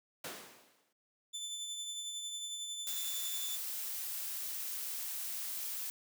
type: noise with exponential decay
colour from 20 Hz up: pink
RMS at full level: -39 dBFS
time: 0.24-0.93 s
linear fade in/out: 5 ms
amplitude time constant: 150 ms
type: tone with tremolo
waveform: 25% pulse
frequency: 3520 Hz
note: A7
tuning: in tune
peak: -34 dBFS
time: 1.33-3.57 s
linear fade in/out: 20 ms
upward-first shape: triangle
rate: 11 Hz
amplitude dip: 40%
type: noise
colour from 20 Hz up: blue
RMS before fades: -40 dBFS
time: 2.87-5.9 s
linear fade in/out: 0 ms
effects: high-pass 300 Hz 12 dB/octave